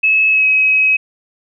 sine tone with pitch glide, 2587 to 2548 Hz, E7 to D#7, -33 to +41 cents, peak -9 dBFS, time 0.03-0.97 s, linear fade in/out 10 ms, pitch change -26 cents, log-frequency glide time 0.3-0.46 s, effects none

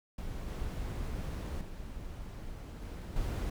brown noise with level steps, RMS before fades -39 / -37 / -43 / -41 / -34 dBFS, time 0.18-3.5 s, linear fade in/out 5 ms, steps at 0.48 / 1.61 / 2.82 / 3.16 s, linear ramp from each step 2 ms, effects none

